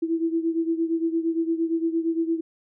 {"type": "beating tone pair", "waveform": "sine", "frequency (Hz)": [327.5, 336.2], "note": ["E4", "E4"], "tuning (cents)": [-11, 34], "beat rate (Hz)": 8.7, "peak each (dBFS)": [-23, -27], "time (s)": [0.02, 2.41], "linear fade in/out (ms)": 10, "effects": []}